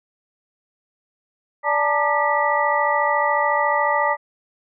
sine tone cluster, 583 / 866 / 920 / 1194 / 1951 Hz, D5 / A5 / A#5 / D6 / B6, -13 / -28 / -23 / +28 / -22 cents, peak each -23 dBFS, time 1.63-4.17 s, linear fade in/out 50 ms, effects none

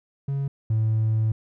triangle tone pair in turn, 138.59 / 110 Hz, C#3 / A2, 0 / 0 cents, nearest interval major third, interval 400 cents, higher first, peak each -21 / -16 dBFS, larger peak second, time 0.28-0.48 / 0.7-1.32 s, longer second, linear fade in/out 5 ms, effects tanh soft clip ceiling -15 dBFS

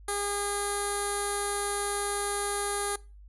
15% pulse tone with low-pass filter, 406.4 Hz, G#4, 38 cents flat, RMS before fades -31 dBFS, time 0.08-2.96 s, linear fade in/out 5 ms, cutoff 10000 Hz, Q 7.7, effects noise-tail reverb RT60 0.3 s tail -21 dB re dry + added 50 Hz sine -47 dBFS peak until 3.28 s

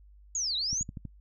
sine linear two-way sweep, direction down then up, 6910 to 3729 to 6910 Hz, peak -28 dBFS, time 0.35-0.83 s, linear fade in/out 2 ms, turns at 0.56 s
click train, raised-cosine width 5 ms, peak -26 dBFS, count 5, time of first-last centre 0.73-1.053 s, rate 12.4 Hz
effects noise-tail reverb RT60 0.1 s tail -26 dB re dry + added 50 Hz sine -52 dBFS peak until 1.2 s

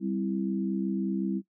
sine chord, C major, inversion second, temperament equal, 196 / 261.6 / 329.6 Hz, G3 / C4 / E4, 0 / 0 / 0 cents, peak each -29 / -34 / -32 dBFS, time 0-1.42 s, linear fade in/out 50 ms, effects noise-tail reverb RT60 0.1 s tail -17 dB re dry

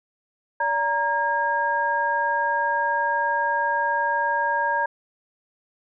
sine tone cluster, 576 / 933 / 1625 Hz, D5 / A#5 / G#6, -34 / +1 / -38 cents, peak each -29 / -22 / -25 dBFS, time 0.6-4.86 s, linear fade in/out 5 ms, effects none

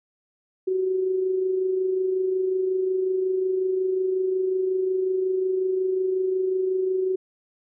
sine tone with amplitude modulation, 374.8 Hz, F#4, 22 cents sharp, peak -19 dBFS, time 0.67-7.16 s, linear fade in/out 10 ms, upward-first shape sine, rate 25.5 Hz, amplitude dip 40%, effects none

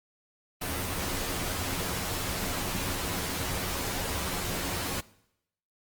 pink noise with comb filter, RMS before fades -32 dBFS, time 0.61-5.01 s, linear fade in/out 10 ms, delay 11 ms, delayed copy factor +0.6, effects noise-tail reverb RT60 0.8 s tail -21 dB re dry + Opus 32 kbps

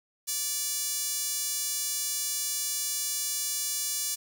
sawtooth tone with high-pass filter, 580 Hz, D5, 22 cents flat, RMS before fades -31 dBFS, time 0.27-4.16 s, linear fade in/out 20 ms, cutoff 6500 Hz, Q 1.2, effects none

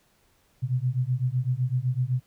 sine beating tone pair, 122.8 / 130.7 Hz, B2 / C3, -9 / -1 cents, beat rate 7.9 Hz, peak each -26 dBFS, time 0.62-2.21 s, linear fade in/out 20 ms, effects pink hiss -65 dBFS RMS until 2.26 s

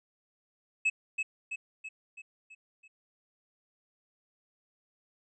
triangle tone with echo, 2589 Hz, E7, 32 cents flat, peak -22 dBFS, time 0.85-0.9 s, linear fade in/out 10 ms, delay 330 ms, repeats 6, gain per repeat -5 dB, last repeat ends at 2.88 s, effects resampled to 22050 Hz

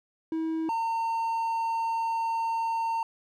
triangle tone pair in turn, 322 / 910.8 Hz, E4 / A#5, -41 / -40 cents, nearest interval octave + tritone, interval 1801 cents, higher second, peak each -25 / -24 dBFS, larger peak second, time 0.32-0.69 / 0.69-3.03 s, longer second, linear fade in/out 2 ms, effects none

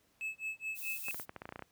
triangle tone with tremolo, 2600 Hz, E7, 24 cents flat, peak -33 dBFS, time 0.21-1.11 s, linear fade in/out 0 ms, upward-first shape sine, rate 4.7 Hz, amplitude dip 100%
violet noise, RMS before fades -43 dBFS, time 0.74-1.26 s, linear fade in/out 50 ms
clicks, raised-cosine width 0.5 ms, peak -28 dBFS, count 12, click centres 1.084 / 1.145 / 1.198 / 1.294 / 1.363 / 1.419 / 1.455 / 1.491 / 1.524 / 1.559 / 1.593 / 1.623 s
effects pink hiss -71 dBFS RMS until 1.71 s + high-pass 60 Hz 12 dB/octave

